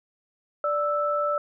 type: tone pair together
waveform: sine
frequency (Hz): 587.3 / 1318.5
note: D5 / E6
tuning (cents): 0 / 0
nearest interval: octave + major second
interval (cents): 1400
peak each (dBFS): -25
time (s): 0.64-1.38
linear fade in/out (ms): 2
effects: none